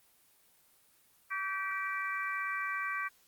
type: harmonic tone with a mistuned harmonic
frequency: 388.6 Hz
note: G4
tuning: 15 cents flat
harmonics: 3 / 4 / 5 / 6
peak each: -37 / -38 / -39 / -40 dBFS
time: 1.3-3.09 s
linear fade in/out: 20 ms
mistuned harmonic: 3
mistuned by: -26 cents
effects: white hiss -66 dBFS RMS until 3.27 s + Opus 24 kbps